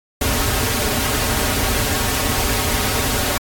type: noise with comb filter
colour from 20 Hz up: pink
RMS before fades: -19 dBFS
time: 0.21-3.38 s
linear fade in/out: 5 ms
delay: 5.9 ms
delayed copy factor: -1
effects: AAC 64 kbps